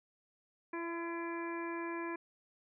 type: harmonic tone with a mistuned harmonic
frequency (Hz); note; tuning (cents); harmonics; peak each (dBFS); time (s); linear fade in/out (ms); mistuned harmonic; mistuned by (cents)
337.8; E4; +42; 1 / 2 / 3 / 4 / 5 / 6 / 7; -39 / -50 / -43 / -56 / -47 / -54 / -49; 0.73-2.16; 5; 2; -21
effects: none